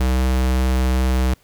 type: tone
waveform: square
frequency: 64.1 Hz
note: C2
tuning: 35 cents flat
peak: -16 dBFS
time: 0-1.34 s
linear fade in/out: 5 ms
effects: pink hiss -56 dBFS RMS until 1.43 s